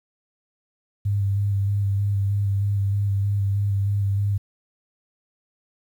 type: tone with vibrato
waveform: sine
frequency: 100 Hz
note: G2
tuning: 35 cents sharp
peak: -19 dBFS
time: 1.05-4.38 s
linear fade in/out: 10 ms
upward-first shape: square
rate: 3.2 Hz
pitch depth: 19 cents each way
effects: 9-bit